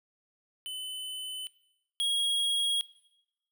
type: tone pair in turn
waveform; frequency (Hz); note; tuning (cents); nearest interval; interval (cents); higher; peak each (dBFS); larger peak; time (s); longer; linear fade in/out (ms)
square; 3023 / 3295; F#7 / G#7; +36 / -14; minor second; 150; second; -36 / -27; second; 0.66-1.47 / 2-2.81; neither; 0
effects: noise-tail reverb RT60 0.9 s tail -20 dB re dry